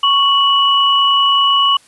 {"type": "tone pair together", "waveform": "sine", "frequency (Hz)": [1111.1, 2944], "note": ["C#6", "F#7"], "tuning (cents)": [4, -9], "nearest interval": "octave + perfect fourth", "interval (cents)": 1687, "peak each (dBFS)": -12, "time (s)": [0.03, 1.77], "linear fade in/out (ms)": 5, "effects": ["white hiss -48 dBFS RMS until 1.87 s", "resampled to 24000 Hz"]}